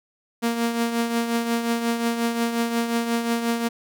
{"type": "tone with tremolo", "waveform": "sawtooth", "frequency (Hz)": 233.1, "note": "A#3", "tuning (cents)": 0, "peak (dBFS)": -15, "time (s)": [0.42, 3.69], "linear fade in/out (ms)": 20, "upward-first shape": "triangle", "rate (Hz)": 5.6, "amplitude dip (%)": 60, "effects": []}